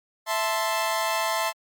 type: chord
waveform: sawtooth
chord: A minor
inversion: second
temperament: equal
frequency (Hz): 659.3 / 880 / 1046.5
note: E5 / A5 / C6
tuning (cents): 0 / 0 / 0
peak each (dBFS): -24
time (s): 0.26-1.53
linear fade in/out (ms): 50
effects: MP3 96 kbps